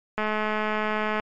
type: click train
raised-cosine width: 0.5 ms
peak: -12 dBFS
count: 219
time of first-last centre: 0.18-1.199 s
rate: 214 Hz
effects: MP3 64 kbps